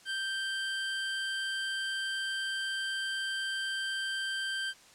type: tone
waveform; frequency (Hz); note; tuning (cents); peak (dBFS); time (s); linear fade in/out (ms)
25% pulse; 1568; G6; 0; -28; 0.05-4.74; 50
effects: white hiss -57 dBFS RMS until 4.94 s + low-pass 8000 Hz 12 dB/octave